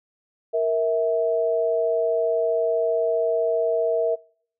sine tone pair together, 466.2 / 650.8 Hz, A#4 / E5, 0 / -22 cents, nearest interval tritone, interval 578 cents, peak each -22 dBFS, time 0.53-4.16 s, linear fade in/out 20 ms, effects noise-tail reverb RT60 0.6 s tail -26 dB re dry

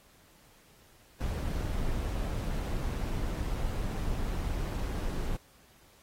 brown noise with amplitude modulation, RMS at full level -31 dBFS, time 1.2-5.37 s, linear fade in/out 10 ms, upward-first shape sine, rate 145 Hz, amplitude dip 25%, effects pink hiss -61 dBFS RMS until 6.02 s + AAC 48 kbps

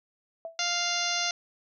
sine tone with exponential decay, 660 Hz, E5, 2 cents sharp, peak -31 dBFS, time 0.45-0.61 s, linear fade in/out 1 ms, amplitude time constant 33 ms
harmonic tone, 698.5 Hz, F5, in tune, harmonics 1 / 2 / 3 / 4 / 5 / 6 / 7 / 8 / 9, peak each -35 / -35 / -35 / -35 / -35 / -35 / -35 / -35 / -35 dBFS, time 0.59-1.31 s, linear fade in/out 2 ms
effects none

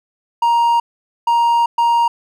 triangle tone bursts at uneven times, 938 Hz, A#5, 11 cents sharp, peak -9 dBFS, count 3, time 0.42-0.8 / 1.27-1.66 / 1.78-2.08 s, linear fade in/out 5 ms, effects none

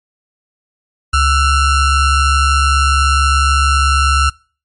square ring-modulated tone, 698.5 Hz, F5, in tune, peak -7 dBFS, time 1.13-4.3 s, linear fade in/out 10 ms, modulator 628 Hz, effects noise-tail reverb RT60 0.4 s tail -25 dB re dry + MP3 48 kbps

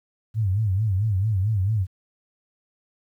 sine tone with vibrato, 101.7 Hz, G#2, 36 cents flat, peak -19 dBFS, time 0.34-1.87 s, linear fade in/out 50 ms, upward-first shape sine, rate 4.5 Hz, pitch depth 170 cents each way, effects 10-bit

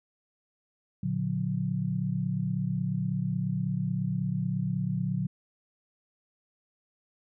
sine chord, Bb augmented, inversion none, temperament just, 116.54 / 145.68 / 182.1 Hz, Bb2 / D3 / F#3, 0 / -14 / -27 cents, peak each -33 / -31 / -30 dBFS, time 1.03-5.27 s, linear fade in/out 5 ms, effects none

